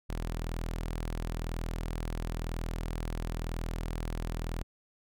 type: tone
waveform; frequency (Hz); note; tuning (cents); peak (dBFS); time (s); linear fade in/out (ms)
sawtooth; 41; E1; -9; -29; 0.09-4.63; 10
effects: none